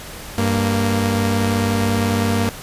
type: tone pair together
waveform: sawtooth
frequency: 98 / 232.1 Hz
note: G2 / A#3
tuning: 0 / -7 cents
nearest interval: octave + minor third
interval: 1493 cents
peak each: -15 dBFS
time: 0.38-2.49 s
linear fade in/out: 0 ms
effects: pink hiss -34 dBFS RMS until 2.62 s + resampled to 32000 Hz